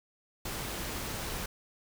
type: noise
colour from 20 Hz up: pink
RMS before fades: -37 dBFS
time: 0.45-1.46 s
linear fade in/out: 5 ms
effects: none